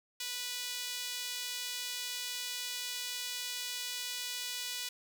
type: tone with high-pass filter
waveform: sawtooth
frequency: 491.8 Hz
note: B4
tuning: 7 cents flat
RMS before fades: -39 dBFS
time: 0.2-4.89 s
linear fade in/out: 5 ms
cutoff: 3400 Hz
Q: 1.2
effects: none